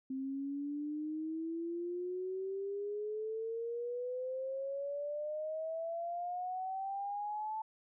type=exponential sweep; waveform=sine; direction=up; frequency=262.5 to 880 Hz; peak=-36 dBFS; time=0.1-7.62 s; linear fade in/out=5 ms; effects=none